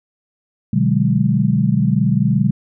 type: chord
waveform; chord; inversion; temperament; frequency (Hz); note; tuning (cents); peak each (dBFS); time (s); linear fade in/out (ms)
sine; G# half-diminished seventh; first; just; 124.59 / 149.51 / 186.89 / 207.7; B2 / D3 / F#3 / G#3; +16 / +31 / +18 / 0; -18; 0.73-2.51; 5
effects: none